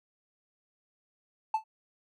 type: tone with exponential decay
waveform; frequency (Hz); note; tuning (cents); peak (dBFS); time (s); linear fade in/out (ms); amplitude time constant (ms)
triangle; 877; A5; -6; -18; 1.54-1.64; 5; 20
effects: tanh soft clip ceiling -19 dBFS